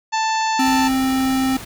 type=harmonic tone; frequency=883 Hz; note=A5; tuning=6 cents sharp; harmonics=1 / 2 / 3 / 4 / 5 / 6 / 7 / 8; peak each=-18 / -27 / -29 / -34 / -30 / -38 / -34 / -35 dBFS; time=0.12-0.89 s; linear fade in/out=20 ms
type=tone; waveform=square; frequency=263.5 Hz; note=C4; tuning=12 cents sharp; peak=-17 dBFS; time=0.59-1.57 s; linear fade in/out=5 ms
type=noise; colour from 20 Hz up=pink; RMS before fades=-34 dBFS; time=0.65-1.65 s; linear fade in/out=10 ms
effects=none